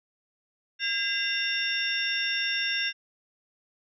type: tone cluster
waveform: sine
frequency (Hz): 1616 / 2040 / 2771 / 3614 / 5460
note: G#6 / C7 / F7 / A7 / F8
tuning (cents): -48 / -44 / -14 / +46 / -40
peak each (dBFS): -31 / -35 / -30 / -33 / -33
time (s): 0.79-2.93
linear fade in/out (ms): 50
effects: none